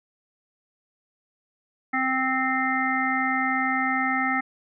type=harmonic tone; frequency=261.3 Hz; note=C4; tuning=2 cents flat; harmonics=1 / 3 / 5 / 7 / 8; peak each=-28 / -28 / -28 / -28 / -28 dBFS; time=1.93-4.41 s; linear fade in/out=10 ms; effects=none